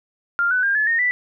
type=tone with pitch steps; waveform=sine; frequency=1396.9 / 1497.2 / 1604.6 / 1719.8 / 1843.2 / 1975.5 Hz; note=F6 / F#6 / G6 / A6 / A#6 / B6; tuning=0 / +20 / +40 / -40 / -20 / 0 cents; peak=-16 dBFS; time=0.39-1.11 s; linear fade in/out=0 ms; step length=120 ms; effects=none